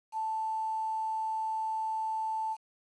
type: tone with quantisation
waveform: sine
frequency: 880 Hz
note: A5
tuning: in tune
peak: -30 dBFS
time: 0.12-2.57 s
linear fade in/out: 50 ms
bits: 9
effects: resampled to 24000 Hz